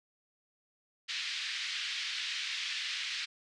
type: band-pass noise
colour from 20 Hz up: white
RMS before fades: -37 dBFS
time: 1.08-3.26 s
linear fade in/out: 20 ms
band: 1800 to 4400 Hz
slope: 24 dB/octave
effects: resampled to 22050 Hz